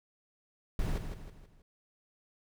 brown noise with echo, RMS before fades -31 dBFS, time 0.79-0.98 s, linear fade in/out 2 ms, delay 160 ms, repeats 4, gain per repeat -7 dB, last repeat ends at 1.62 s, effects none

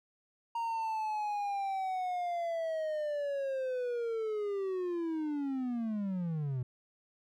triangle linear sweep, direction down, 932.3 to 121.3 Hz, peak -30 dBFS, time 0.55-6.63 s, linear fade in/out 5 ms, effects none

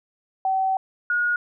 sine tone pair in turn, 764 / 1442.2 Hz, G5 / F#6, -45 / -45 cents, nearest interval major seventh, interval 1100 cents, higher second, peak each -19 dBFS, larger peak neither, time 0.45-0.77 / 1.1-1.36 s, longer first, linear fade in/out 2 ms, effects none

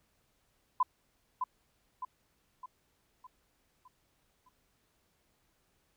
sine tone with echo, 1009 Hz, B5, 37 cents sharp, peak -23 dBFS, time 0.8-0.83 s, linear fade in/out 5 ms, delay 610 ms, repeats 6, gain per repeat -6 dB, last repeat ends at 4.49 s, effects pink hiss -74 dBFS RMS until 5.96 s

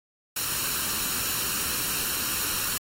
white noise with comb filter, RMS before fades -28 dBFS, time 0.36-2.78 s, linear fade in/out 5 ms, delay 0.72 ms, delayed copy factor +0.55, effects AAC 48 kbps

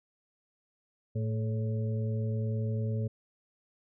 harmonic tone with a mistuned harmonic, 111.1 Hz, A2, 17 cents sharp, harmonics 1 / 2 / 4 / 5, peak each -29 / -38 / -41 / -44 dBFS, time 1.15-3.08 s, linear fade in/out 10 ms, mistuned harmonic 4, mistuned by -59 cents, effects none

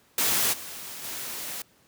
white noise with level steps, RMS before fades -24 / -39 / -35 dBFS, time 0.18-1.62 s, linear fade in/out 2 ms, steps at 0.52 / 1.03 s, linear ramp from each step 20 ms, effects pink hiss -61 dBFS RMS until 1.87 s + high-pass 100 Hz 12 dB/octave

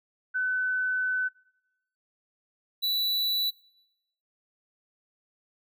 sine / square tone pair in turn, 1509 / 3952 Hz, F#6 / B7, +34 / 0 cents, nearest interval octave + perfect fourth, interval 1666 cents, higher second, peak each -25 dBFS, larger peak neither, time 0.34-1.29 / 2.82-3.51 s, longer first, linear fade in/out 20 ms, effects noise-tail reverb RT60 0.9 s tail -24 dB re dry

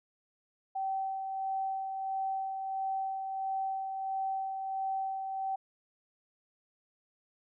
sine tone with tremolo, 771 Hz, G5, 29 cents flat, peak -30 dBFS, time 0.75-5.56 s, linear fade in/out 10 ms, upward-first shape sine, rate 1.5 Hz, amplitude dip 40%, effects none

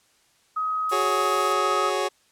sine tone, 1264 Hz, D#6, 27 cents sharp, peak -23 dBFS, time 0.56-1.9 s, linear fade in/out 10 ms
violet noise, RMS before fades -33 dBFS, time 0.89-1.53 s, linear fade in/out 5 ms
25% pulse chord, F# suspended second, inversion none, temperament just, 370 / 416.2 / 555 Hz, F#4 / G#4 / C#5, 0 / +4 / +2 cents, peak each -24 dBFS, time 0.91-2.09 s, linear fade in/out 20 ms
effects white hiss -62 dBFS RMS until 2.31 s + low-pass 9000 Hz 12 dB/octave

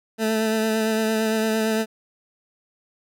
20% pulse tone with vibrato, 220 Hz, A3, in tune, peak -15 dBFS, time 0.18-1.86 s, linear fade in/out 50 ms, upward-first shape sine, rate 8.8 Hz, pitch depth 20 cents each way, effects none

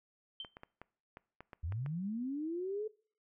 sine tone with exponential decay, 3116 Hz, G7, 11 cents flat, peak -37 dBFS, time 0.4-0.52 s, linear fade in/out 2 ms, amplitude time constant 26 ms
clicks, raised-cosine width 0.5 ms, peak -33 dBFS, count 9, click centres 0.448 / 0.569 / 0.634 / 0.816 / 1.171 / 1.406 / 1.532 / 1.723 / 1.862 s
sine linear sweep, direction up, 72.5 to 440 Hz, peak -35 dBFS, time 1.63-2.88 s, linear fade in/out 10 ms
effects noise-tail reverb RT60 0.5 s tail -23 dB re dry

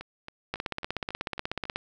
two click trains, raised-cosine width 0.3 ms, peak -23 / -14 dBFS, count 7 / 21, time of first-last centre 0.01-1.654 / 0.54-1.76 s, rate 3.65 / 16.4 Hz, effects none

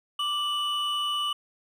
triangle tone pair together, 1174.7 / 2960 Hz, D6 / F#7, 0 / 0 cents, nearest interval octave + major third, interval 1600 cents, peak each -28 / -26 dBFS, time 0.19-1.33 s, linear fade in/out 5 ms, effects none

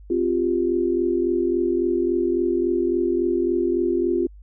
sine chord, C suspended fourth, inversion none, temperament just, 261.6 / 348.8 / 392.4 Hz, C4 / F4 / G4, 0 / -2 / +2 cents, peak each -26 / -20 / -25 dBFS, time 0.1-4.27 s, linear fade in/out 5 ms, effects added 50 Hz sine -41 dBFS peak until 4.42 s

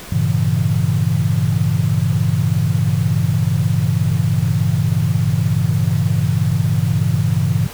sine chord, G diminished seventh, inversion none, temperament equal with one note detuned, 99.88 / 116.54 / 138.59 / 164.81 Hz, G2 / Bb2 / Db3 / Fb3, +33 / 0 / 0 / 0 cents, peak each -19 dBFS, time 0.12-7.67 s, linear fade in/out 5 ms, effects pink hiss -34 dBFS RMS until 7.73 s

